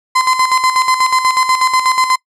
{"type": "tone with tremolo", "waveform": "35% pulse", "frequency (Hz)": 1029, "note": "C6", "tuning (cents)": -29, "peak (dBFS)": -7, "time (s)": [0.15, 2.16], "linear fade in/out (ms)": 10, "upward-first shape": "square", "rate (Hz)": 8.2, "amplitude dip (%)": 60, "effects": ["noise-tail reverb RT60 0.1 s tail -23 dB re dry", "low-pass 9000 Hz 12 dB/octave"]}